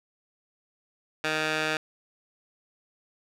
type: tone with band-pass filter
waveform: 15% pulse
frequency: 155.56 Hz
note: D#3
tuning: in tune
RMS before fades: -28 dBFS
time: 1.24-1.77 s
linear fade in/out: 2 ms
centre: 2200 Hz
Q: 0.88
effects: none